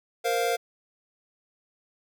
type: chord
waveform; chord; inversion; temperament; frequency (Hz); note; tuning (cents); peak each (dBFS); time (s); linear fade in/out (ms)
square; Bb suspended second; none; equal; 466.2 / 523.3 / 698.5; Bb4 / C5 / F5; 0 / 0 / 0; -28 / -31 / -28; 0.24-0.57; 20
effects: none